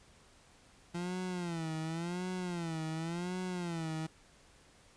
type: tone with vibrato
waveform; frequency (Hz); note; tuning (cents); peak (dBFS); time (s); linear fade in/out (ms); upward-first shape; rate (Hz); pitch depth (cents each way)
30% pulse; 170.7; F3; -39; -33; 0.94-4.07; 10; sine; 0.91; 130
effects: pink hiss -62 dBFS RMS until 4.96 s + resampled to 22050 Hz